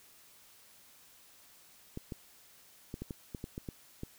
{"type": "clicks", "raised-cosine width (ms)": 3, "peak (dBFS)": -26, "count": 10, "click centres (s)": [1.974, 2.122, 2.941, 3.02, 3.108, 3.348, 3.441, 3.579, 3.688, 4.034], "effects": ["white hiss -60 dBFS RMS until 4.18 s"]}